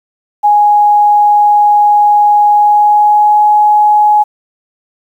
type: tone with pitch glide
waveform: sine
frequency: 830.6 to 839.8 Hz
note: G#5 to G#5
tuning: 0 to +19 cents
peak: -4 dBFS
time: 0.43-4.24 s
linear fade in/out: 20 ms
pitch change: +19 cents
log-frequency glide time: 2.48-3.41 s
effects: 7-bit